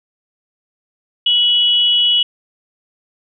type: tone pair together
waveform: sine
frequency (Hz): 2937 / 3347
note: F#7 / G#7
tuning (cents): -13 / +13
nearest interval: major second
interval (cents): 226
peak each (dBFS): -11 / -18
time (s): 1.26-2.23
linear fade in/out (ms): 5
effects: none